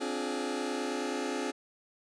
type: chord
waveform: sawtooth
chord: D half-diminished seventh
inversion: third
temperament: just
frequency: 264.3 / 293.7 / 352.4 / 422.9 Hz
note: C4 / D4 / F4 / Ab4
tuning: +18 / 0 / +16 / +31 cents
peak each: -32 / -34 / -34 / -33 dBFS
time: 0-1.52 s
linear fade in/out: 20 ms
effects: resampled to 22050 Hz

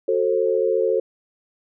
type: chord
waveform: sine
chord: F# diminished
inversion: none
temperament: just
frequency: 370 / 444 / 532.8 Hz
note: F#4 / A4 / C5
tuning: 0 / +16 / +31 cents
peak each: -23 / -20 / -22 dBFS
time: 0.08-1 s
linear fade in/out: 5 ms
effects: none

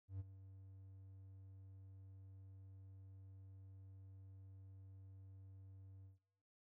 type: tone with ADSR envelope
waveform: triangle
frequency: 96.1 Hz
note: G2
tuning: 34 cents flat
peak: -40 dBFS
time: 0.08-6.19 s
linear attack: 120 ms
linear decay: 25 ms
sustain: -14 dB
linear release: 140 ms
effects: noise-tail reverb RT60 0.7 s tail -21 dB re dry

